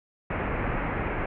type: low-pass noise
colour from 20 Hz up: pink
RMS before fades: -29 dBFS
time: 0.3-1.26 s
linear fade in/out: 5 ms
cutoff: 2400 Hz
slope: 48 dB/octave
effects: none